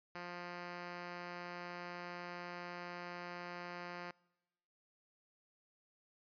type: tone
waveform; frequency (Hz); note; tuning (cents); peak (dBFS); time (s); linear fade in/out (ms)
5% pulse; 175.9; F3; +13; -33; 0.15-4.11; 2
effects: noise-tail reverb RT60 1.0 s tail -25 dB re dry + resampled to 11025 Hz